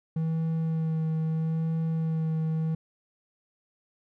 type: tone with vibrato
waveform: triangle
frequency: 160.7 Hz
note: E3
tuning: 44 cents flat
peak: -23 dBFS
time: 0.16-2.75 s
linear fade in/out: 5 ms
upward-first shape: sine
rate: 0.77 Hz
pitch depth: 16 cents each way
effects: none